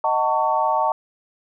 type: chord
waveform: sine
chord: D# half-diminished seventh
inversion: none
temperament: just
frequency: 622.3 / 746.7 / 896 / 1120.1 Hz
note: D#5 / F#5 / A5 / C#6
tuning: 0 / +16 / +31 / +18 cents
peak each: -24 / -24 / -20 / -24 dBFS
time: 0.04-0.92 s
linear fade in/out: 2 ms
effects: none